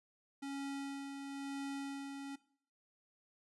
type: tone with tremolo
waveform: square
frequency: 277.2 Hz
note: C#4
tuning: in tune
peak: -40 dBFS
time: 0.42-2.36 s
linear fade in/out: 10 ms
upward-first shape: sine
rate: 1 Hz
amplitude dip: 40%
effects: noise-tail reverb RT60 0.5 s tail -18 dB re dry + resampled to 24000 Hz